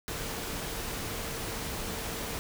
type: tone in noise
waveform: sine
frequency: 454.4 Hz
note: A#4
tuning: 44 cents flat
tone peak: -46 dBFS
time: 0.08-2.39 s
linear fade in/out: 0 ms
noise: pink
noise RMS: -36 dBFS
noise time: 0.08-2.39 s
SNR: -13 dB
effects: none